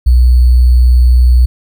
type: tone with sample-and-hold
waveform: sine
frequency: 61.7 Hz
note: B1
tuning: 1 cent flat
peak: -3 dBFS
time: 0.06-1.46 s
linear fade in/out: 10 ms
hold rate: 4410 Hz
effects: none